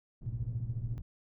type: low-pass noise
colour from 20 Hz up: pink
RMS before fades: -43 dBFS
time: 0.21-1.02 s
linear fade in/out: 10 ms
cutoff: 140 Hz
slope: 12 dB/octave
type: tone with tremolo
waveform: sine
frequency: 116.54 Hz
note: A#2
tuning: in tune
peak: -30 dBFS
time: 0.26-0.98 s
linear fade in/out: 0 ms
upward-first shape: sine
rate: 14 Hz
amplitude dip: 80%
effects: none